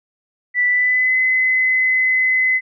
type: tone with pitch glide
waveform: sine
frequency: 1972 to 2032 Hz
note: B6 to B6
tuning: -3 to +49 cents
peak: -13 dBFS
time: 0.54-2.61 s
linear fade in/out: 50 ms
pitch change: +52 cents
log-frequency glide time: 0.67-1.17 s
effects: none